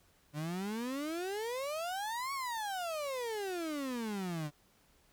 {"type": "exponential two-way sweep", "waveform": "35% pulse", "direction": "up then down", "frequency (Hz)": [144, 1125, 144], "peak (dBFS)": -34, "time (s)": [0.33, 4.51], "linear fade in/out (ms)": 50, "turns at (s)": 2.33, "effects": ["pink hiss -68 dBFS RMS until 5.12 s"]}